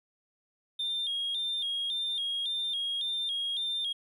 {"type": "tone with vibrato", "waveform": "triangle", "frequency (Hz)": 3432, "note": "A7", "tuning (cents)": -44, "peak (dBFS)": -27, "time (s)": [0.79, 3.93], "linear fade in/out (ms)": 10, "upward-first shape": "square", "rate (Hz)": 1.8, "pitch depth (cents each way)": 81, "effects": ["tanh soft clip ceiling -26 dBFS"]}